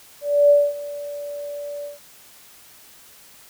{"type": "tone with ADSR envelope", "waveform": "sine", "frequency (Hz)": 579, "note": "D5", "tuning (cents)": -25, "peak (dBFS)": -9, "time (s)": [0.21, 1.99], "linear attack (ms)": 290, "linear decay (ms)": 230, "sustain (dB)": -19, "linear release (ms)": 150, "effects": ["white hiss -48 dBFS RMS until 3.49 s"]}